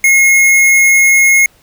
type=tone; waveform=square; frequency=2161 Hz; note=C#7; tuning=45 cents flat; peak=-6 dBFS; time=0.04-1.46 s; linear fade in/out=2 ms; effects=pink hiss -49 dBFS RMS until 1.62 s